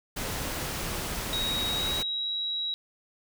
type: noise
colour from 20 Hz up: pink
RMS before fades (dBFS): -33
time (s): 0.16-2.03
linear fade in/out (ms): 10
type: tone with pitch glide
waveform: sine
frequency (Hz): 3796 to 3867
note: A#7 to B7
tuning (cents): +31 to -37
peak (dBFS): -28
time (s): 1.33-2.74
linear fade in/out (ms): 0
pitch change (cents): +32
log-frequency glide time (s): 1.66-2.28
effects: none